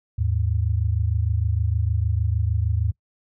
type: tone pair together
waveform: sine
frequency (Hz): 79.2 / 105.72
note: D#2 / G#2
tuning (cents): +31 / +31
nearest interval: perfect fourth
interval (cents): 500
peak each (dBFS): -22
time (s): 0.18-2.92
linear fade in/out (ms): 10
effects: noise-tail reverb RT60 0.1 s tail -24 dB re dry